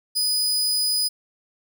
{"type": "tone", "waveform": "sawtooth", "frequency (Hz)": 4976, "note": "D#8", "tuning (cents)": -1, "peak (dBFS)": -17, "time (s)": [0.15, 1.09], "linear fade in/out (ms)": 20, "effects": []}